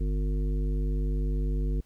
harmonic tone, 50 Hz, G1, 35 cents sharp, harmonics 1 / 3 / 5 / 7 / 9, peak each -25 / -35 / -39 / -42 / -44 dBFS, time 0-1.81 s, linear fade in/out 10 ms, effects pink hiss -66 dBFS RMS until 1.85 s

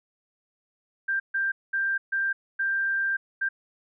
sine tone bursts at uneven times, 1582 Hz, G6, 15 cents sharp, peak -23 dBFS, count 6, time 1.08-1.2 / 1.34-1.52 / 1.73-1.98 / 2.12-2.33 / 2.59-3.17 / 3.41-3.49 s, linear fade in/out 10 ms, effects none

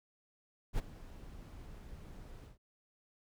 brown noise with ADSR envelope, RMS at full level -32 dBFS, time 0.73-2.58 s, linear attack 56 ms, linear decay 18 ms, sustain -18 dB, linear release 130 ms, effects none

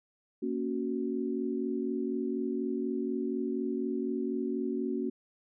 sine chord, F# major, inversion first, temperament equal, 233.1 / 277.2 / 370 Hz, A#3 / C#4 / F#4, 0 / 0 / 0 cents, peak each -34 dBFS, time 0.42-5.1 s, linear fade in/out 10 ms, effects none

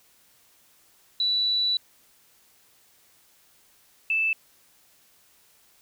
sine tone pair in turn, 3951 / 2637 Hz, B7 / E7, 0 / 0 cents, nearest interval perfect fifth, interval 700 cents, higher first, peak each -21 dBFS, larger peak neither, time 1.2-1.77 / 4.1-4.33 s, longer first, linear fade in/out 2 ms, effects white hiss -60 dBFS RMS until 5.81 s

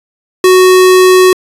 square tone, 370 Hz, F#4, in tune, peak -3 dBFS, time 0.44-1.33 s, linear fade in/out 2 ms, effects resampled to 32000 Hz

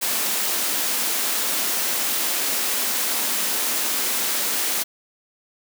white high-pass noise, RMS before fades -23 dBFS, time 0.01-4.84 s, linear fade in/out 20 ms, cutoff 190 Hz, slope 96 dB/octave, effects none

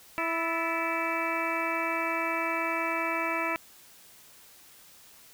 harmonic tone with a mistuned harmonic, 329.6 Hz, E4, in tune, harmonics 1 / 2 / 3 / 4 / 5 / 6 / 7 / 8, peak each -36 / -35 / -34 / -34 / -39 / -39 / -33 / -38 dBFS, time 0.18-3.56 s, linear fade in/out 0 ms, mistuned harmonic 5, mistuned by +91 cents, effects white hiss -54 dBFS RMS until 5.33 s

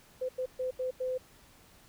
sine tone bursts at uneven times, 511 Hz, C5, 41 cents flat, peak -30 dBFS, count 5, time 0.21-0.29 / 0.38-0.46 / 0.59-0.71 / 0.79-0.91 / 1-1.18 s, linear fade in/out 10 ms, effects pink hiss -59 dBFS RMS until 1.88 s

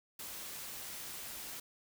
white noise, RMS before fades -45 dBFS, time 0.19-1.6 s, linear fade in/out 5 ms, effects none

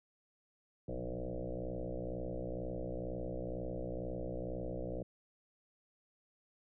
sine tone with frequency modulation, 244.9 Hz, B3, 14 cents flat, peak -37 dBFS, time 0.88-5.03 s, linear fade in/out 5 ms, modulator 62.1 Hz, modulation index 5.8, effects none

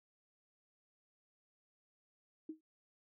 sine tone with exponential decay, 314.8 Hz, D#4, 20 cents sharp, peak -38 dBFS, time 2.49-2.61 s, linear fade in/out 5 ms, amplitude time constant 24 ms, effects none

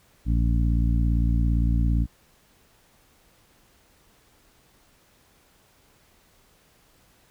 harmonic tone, 57.6 Hz, A#1, 20 cents flat, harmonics 1 / 2 / 3 / 4 / 5, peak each -20 / -26 / -30 / -32 / -34 dBFS, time 0.25-2.07 s, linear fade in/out 50 ms, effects pink hiss -60 dBFS RMS until 7.3 s

